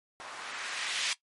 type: noise with low-pass filter sweep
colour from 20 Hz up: violet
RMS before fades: -36 dBFS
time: 0.2-1.13 s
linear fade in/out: 0 ms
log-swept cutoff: 930 to 3100 Hz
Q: 1.1
effects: noise-tail reverb RT60 0.1 s tail -18 dB re dry + MP3 48 kbps